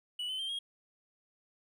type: tone with pitch steps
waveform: triangle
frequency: 2948 / 3050 / 3156 / 3265 Hz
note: F#7 / G7 / G7 / G#7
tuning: -7 / -48 / +11 / -30 cents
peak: -33 dBFS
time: 0.19-0.59 s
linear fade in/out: 5 ms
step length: 100 ms
effects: none